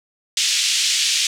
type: band-pass noise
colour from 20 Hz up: pink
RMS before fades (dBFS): -19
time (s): 0.37-1.27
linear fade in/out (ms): 2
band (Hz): 2700 to 7600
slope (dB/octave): 24
effects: none